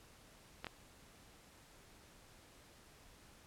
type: clicks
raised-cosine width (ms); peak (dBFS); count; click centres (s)
0.3; -26; 2; 0.645 / 0.668
effects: pink hiss -62 dBFS RMS until 3.46 s + low-pass 12000 Hz 12 dB/octave